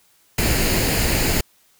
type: noise with comb filter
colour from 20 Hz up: pink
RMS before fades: -19 dBFS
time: 0.38-1.41 s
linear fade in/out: 5 ms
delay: 0.43 ms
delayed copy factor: +0.5
effects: white hiss -58 dBFS RMS until 1.79 s